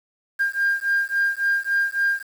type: beating tone pair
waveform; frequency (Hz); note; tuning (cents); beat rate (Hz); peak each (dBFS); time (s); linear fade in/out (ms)
sine; 1602 / 1605.6; G6 / G6; +37 / +41; 3.6; -21; 0.39-2.23; 20
effects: tanh soft clip ceiling -14 dBFS + 7-bit